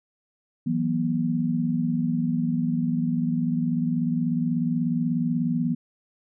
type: chord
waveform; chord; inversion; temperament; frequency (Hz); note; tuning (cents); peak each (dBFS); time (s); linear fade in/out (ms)
sine; E suspended second; none; equal with one note detuned; 164.81 / 185 / 241.3; E3 / F#3 / B3; 0 / 0 / -40; -26 / -30 / -24; 0.66-5.75; 10
effects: none